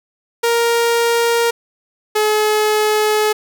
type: tone pair in turn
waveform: sawtooth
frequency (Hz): 467.5 / 426.5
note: A#4 / G#4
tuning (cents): +5 / +46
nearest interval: major second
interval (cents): 159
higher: first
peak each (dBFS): -9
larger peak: neither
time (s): 0.43-1.51 / 2.15-3.33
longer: second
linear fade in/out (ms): 10
effects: none